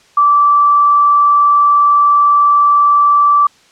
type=tone; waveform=sine; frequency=1163 Hz; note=D6; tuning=17 cents flat; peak=-6 dBFS; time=0.17-3.47 s; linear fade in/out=5 ms; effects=white hiss -48 dBFS RMS until 3.71 s + low-pass 6000 Hz 12 dB/octave